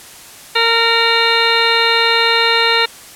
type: harmonic tone with a mistuned harmonic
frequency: 460.2 Hz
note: A#4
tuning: 22 cents flat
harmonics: 1 / 2 / 3 / 4 / 5 / 6 / 8 / 9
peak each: -19 / -19 / -19 / -19 / -19 / -19 / -19 / -19 dBFS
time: 0.55-2.86 s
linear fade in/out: 10 ms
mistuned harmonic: 6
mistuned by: +33 cents
effects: white hiss -37 dBFS RMS until 3.15 s + low-pass 12000 Hz 12 dB/octave